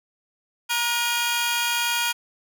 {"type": "tone cluster", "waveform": "sawtooth", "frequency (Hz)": [944, 1437, 2434, 3265], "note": ["A#5", "F6", "D#7", "G#7"], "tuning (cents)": [22, 49, -39, -30], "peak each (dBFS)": -24, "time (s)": [0.69, 2.13], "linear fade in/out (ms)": 20, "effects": []}